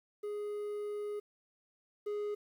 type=tone pair in turn; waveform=triangle; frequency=415.3 / 415.3 Hz; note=G#4 / G#4; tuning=0 / 0 cents; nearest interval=unison; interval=0 cents; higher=neither; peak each=-34 / -32 dBFS; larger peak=second; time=0.23-1.2 / 2.06-2.35 s; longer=first; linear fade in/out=10 ms; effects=11-bit